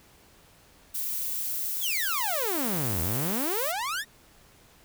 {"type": "noise", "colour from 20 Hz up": "violet", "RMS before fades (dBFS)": -31, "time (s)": [0.94, 3.72], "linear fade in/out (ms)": 10}
{"type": "exponential two-way sweep", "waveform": "sawtooth", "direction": "down then up", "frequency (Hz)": [3674, 78.3, 1920], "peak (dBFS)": -25, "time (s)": [1.8, 4.05], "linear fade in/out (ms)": 50, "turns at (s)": 3.01}
{"effects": ["pink hiss -57 dBFS RMS until 4.84 s"]}